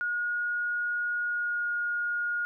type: tone with pitch glide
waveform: sine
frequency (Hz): 1441 to 1431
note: F#6 to F6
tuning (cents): -46 to +42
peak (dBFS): -27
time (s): 0.01-2.45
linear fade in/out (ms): 0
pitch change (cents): -12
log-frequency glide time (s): 1.23-1.7
effects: none